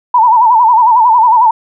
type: tone with vibrato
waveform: sine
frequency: 932.3 Hz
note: A#5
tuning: in tune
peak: -4 dBFS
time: 0.14-1.51 s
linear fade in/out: 5 ms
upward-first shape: sine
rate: 11 Hz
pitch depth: 120 cents each way
effects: none